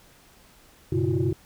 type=tone cluster; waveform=sine; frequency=97.8 / 122.1 / 139.1 / 333.2 / 364.9 Hz; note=G2 / B2 / C#3 / E4 / F#4; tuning=-4 / -19 / +6 / +19 / -24 cents; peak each=-27 dBFS; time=0.92-1.33 s; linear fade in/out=5 ms; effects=tanh soft clip ceiling -13 dBFS + pink hiss -55 dBFS RMS until 1.45 s